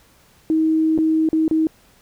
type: tone with dropouts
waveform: sine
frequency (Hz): 317.4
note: D#4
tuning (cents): +35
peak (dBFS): -14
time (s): 0.5-1.67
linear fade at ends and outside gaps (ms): 1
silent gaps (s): 0.978-0.986 / 1.289-1.33 / 1.48-1.511
effects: pink hiss -54 dBFS RMS until 2.01 s